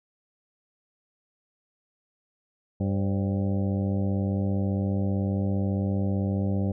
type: harmonic tone with a mistuned harmonic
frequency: 98 Hz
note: G2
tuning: in tune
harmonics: 1 / 2 / 3 / 4 / 5 / 6 / 7 / 8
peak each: -26 / -27 / -35 / -39 / -38 / -40 / -47 / -46 dBFS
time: 2.8-6.72 s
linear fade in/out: 5 ms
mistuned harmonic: 5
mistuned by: +79 cents
effects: none